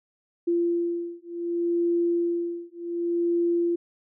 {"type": "beating tone pair", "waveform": "sine", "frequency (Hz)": [342.9, 343.57], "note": ["F4", "F4"], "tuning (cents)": [-32, -28], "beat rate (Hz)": 0.67, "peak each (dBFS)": -26, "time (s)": [0.47, 3.76], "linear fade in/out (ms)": 10, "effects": []}